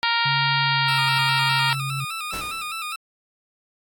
harmonic tone, 466.2 Hz, A#4, in tune, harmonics 2 / 3 / 4 / 5 / 6 / 7 / 8 / 9 / 10, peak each -24 / -26 / -27 / -28 / -29 / -29 / -30 / -31 / -31 dBFS, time 0.03-1.73 s, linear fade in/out 0 ms
sine tone with pitch glide, 140 to 135.47 Hz, C#3 to C#3, +18 to -39 cents, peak -26 dBFS, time 0.25-2.05 s, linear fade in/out 10 ms, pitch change -57 cents, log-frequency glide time 0.64-1.02 s
20% pulse tone with vibrato, 1274 Hz, D#6, 41 cents sharp, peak -23 dBFS, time 0.88-2.96 s, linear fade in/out 5 ms, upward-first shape square, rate 4.9 Hz, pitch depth 66 cents each way
pink noise with exponential decay, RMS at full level -32 dBFS, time 2.33-2.89 s, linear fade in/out 5 ms, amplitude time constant 120 ms
effects AAC 64 kbps

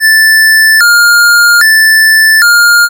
square tone with vibrato, 1577 Hz, G6, 10 cents sharp, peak -3 dBFS, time 0-2.89 s, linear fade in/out 50 ms, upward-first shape square, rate 0.62 Hz, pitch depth 190 cents each way, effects none

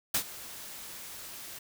white noise with ADSR envelope, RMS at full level -26 dBFS, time 0.14-1.59 s, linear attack 7 ms, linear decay 80 ms, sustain -18 dB, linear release 8 ms, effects none

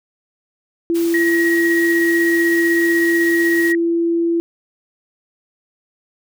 sine tone, 337.1 Hz, E4, 39 cents sharp, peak -14 dBFS, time 0.9-4.4 s, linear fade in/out 0 ms
white noise, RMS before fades -32 dBFS, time 0.94-3.73 s, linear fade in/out 20 ms
sine tone with tremolo, 1900 Hz, A#6, 33 cents sharp, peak -15 dBFS, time 1.14-3.75 s, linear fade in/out 2 ms, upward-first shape triangle, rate 16 Hz, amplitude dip 35%
effects none

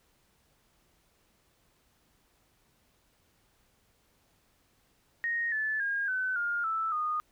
sine tone with pitch steps, 1864.7 / 1739.8 / 1623.3 / 1514.6 / 1413.2 / 1318.5 / 1230.2 Hz, A#6 / A6 / G#6 / F#6 / F6 / E6 / D#6, 0 / -20 / -40 / +40 / +20 / 0 / -20 cents, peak -28 dBFS, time 5.24-7.2 s, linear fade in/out 0 ms, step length 280 ms, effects pink hiss -69 dBFS RMS until 7.31 s

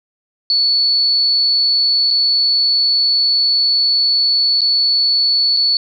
sine tone with dropouts, 4435 Hz, C#8, in tune, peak -11 dBFS, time 0.5-5.77 s, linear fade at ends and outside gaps 1 ms, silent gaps 2.105-2.109 / 4.608-4.616 / 5.566-5.57 s, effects none

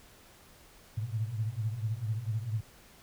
sine tone cluster, 106.5 / 110.9 / 122.3 Hz, G#2 / A2 / B2, +44 / +14 / -16 cents, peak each -34 / -35 / -38 dBFS, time 0.97-2.61 s, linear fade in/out 10 ms, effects pink hiss -57 dBFS RMS until 3.02 s

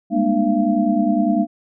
sine tone cluster, 200.1 / 210.1 / 240 / 301.6 / 683 Hz, G3 / G#3 / B3 / D4 / F5, +36 / +20 / -49 / +46 / -39 cents, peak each -25 / -20 / -20 / -20 / -22 dBFS, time 0.1-1.47 s, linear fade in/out 50 ms, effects none

